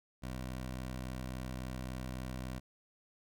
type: tone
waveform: 15% pulse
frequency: 63.6 Hz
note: C2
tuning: 48 cents flat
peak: -33 dBFS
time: 0.22-2.6 s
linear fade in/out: 20 ms
effects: none